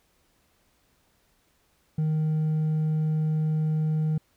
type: tone with hard clipping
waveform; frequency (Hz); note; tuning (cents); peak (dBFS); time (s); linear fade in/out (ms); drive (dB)
sine; 155.56; D#3; 0; -23; 1.98-4.18; 5; 2
effects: pink hiss -67 dBFS RMS until 4.36 s